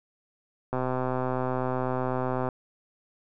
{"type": "click train", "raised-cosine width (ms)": 1, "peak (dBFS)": -15, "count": 226, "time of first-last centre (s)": [0.73, 2.488], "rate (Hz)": 128, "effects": []}